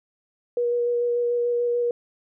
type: tone with vibrato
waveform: sine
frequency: 480 Hz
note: B4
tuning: 49 cents flat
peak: -20 dBFS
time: 0.57-1.91 s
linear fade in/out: 2 ms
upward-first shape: square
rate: 6.8 Hz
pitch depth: 9 cents each way
effects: none